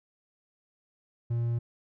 triangle tone with hard clipping, 117.8 Hz, A#2, 19 cents sharp, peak -27 dBFS, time 1.3-1.59 s, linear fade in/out 10 ms, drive 6 dB, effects none

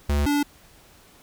square tone pair in turn, 72.4 / 289.6 Hz, D2 / D4, -24 / -24 cents, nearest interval 2 octaves, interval 2400 cents, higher second, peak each -20 dBFS, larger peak neither, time 0.09-0.26 / 0.26-0.43 s, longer neither, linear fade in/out 5 ms, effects pink hiss -53 dBFS RMS until 1.22 s

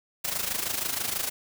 white noise with amplitude modulation, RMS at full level -27 dBFS, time 0.24-1.3 s, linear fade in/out 10 ms, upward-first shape sine, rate 26.2 Hz, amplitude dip 70%, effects none

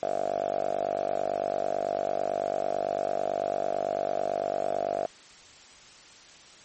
5% pulse tone with band-pass filter, 49 Hz, G1, in tune, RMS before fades -29 dBFS, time 0.03-5.06 s, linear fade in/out 0 ms, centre 670 Hz, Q 9.1, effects white hiss -51 dBFS RMS until 6.64 s + MP3 32 kbps

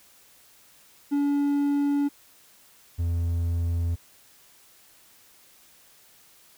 triangle tone pair in turn, 285.5 / 84.88 Hz, D4 / F2, -49 / -49 cents, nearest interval octave + major sixth, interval 2100 cents, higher first, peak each -19 / -21 dBFS, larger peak first, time 1.11-2.09 / 2.98-3.96 s, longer neither, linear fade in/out 20 ms, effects white hiss -56 dBFS RMS until 6.57 s

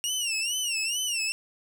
20% pulse tone with vibrato, 2804 Hz, F7, 6 cents sharp, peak -21 dBFS, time 0.04-1.32 s, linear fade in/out 0 ms, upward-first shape sine, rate 2.3 Hz, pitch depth 140 cents each way, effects none

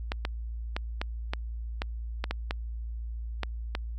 clicks, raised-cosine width 0.3 ms, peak -14 dBFS, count 11, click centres 0.119 / 0.251 / 0.765 / 1.015 / 1.335 / 1.819 / 2.241 / 2.31 / 2.509 / 3.433 / 3.751 s, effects added 57 Hz sine -33 dBFS peak until 3.98 s

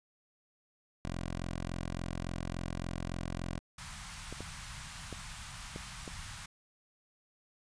10% pulse tone, 43.53 Hz, F1, 5 cents flat, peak -28 dBFS, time 1.05-3.59 s, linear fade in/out 0 ms
pink band-stop noise, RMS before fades -45 dBFS, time 3.78-6.46 s, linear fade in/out 5 ms, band 170 to 900 Hz, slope 24 dB/octave
clicks, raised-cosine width 2 ms, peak -28 dBFS, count 5, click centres 4.326 / 4.406 / 5.127 / 5.761 / 6.078 s
effects resampled to 22050 Hz

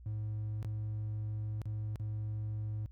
triangle tone with dropouts, 106.8 Hz, G#2, 49 cents sharp, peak -32 dBFS, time 0.06-2.86 s, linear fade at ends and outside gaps 0 ms, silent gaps 0.628-0.647 / 1.617-1.656 / 1.958-1.998 s, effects tanh soft clip ceiling -29 dBFS + added 60 Hz sine -50 dBFS peak until 2.91 s

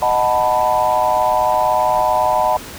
sine chord, B dominant seventh, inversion first, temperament equal, 622.3 / 740 / 880 / 987.8 Hz, D#5 / F#5 / A5 / B5, 0 / 0 / 0 / 0 cents, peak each -18 dBFS, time 0.02-2.57 s, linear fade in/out 2 ms, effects tanh soft clip ceiling -2 dBFS + pink hiss -33 dBFS RMS until 2.78 s

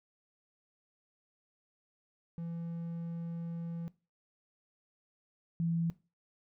triangle / sine tone pair in turn, 168.1 / 167.04 Hz, E3 / E3, +34 / +23 cents, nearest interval unison, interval 11 cents, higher first, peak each -35 / -29 dBFS, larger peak second, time 2.38-3.88 / 5.6-5.9 s, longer first, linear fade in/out 0 ms, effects noise-tail reverb RT60 0.3 s tail -19 dB re dry

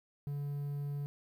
triangle tone, 143.4 Hz, D3, 41 cents flat, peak -33 dBFS, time 0.27-1.06 s, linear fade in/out 0 ms, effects 11-bit

